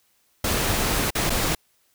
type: noise with dropouts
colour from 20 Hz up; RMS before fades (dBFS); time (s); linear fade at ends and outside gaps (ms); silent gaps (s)
pink; -23; 0.44-1.55; 5; 1.106-1.151 / 1.297-1.302
effects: white hiss -65 dBFS RMS until 1.94 s